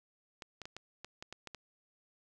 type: clicks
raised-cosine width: 0.2 ms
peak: -27 dBFS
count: 9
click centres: 0.422 / 0.617 / 0.655 / 0.766 / 1.046 / 1.225 / 1.326 / 1.473 / 1.547 s
effects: none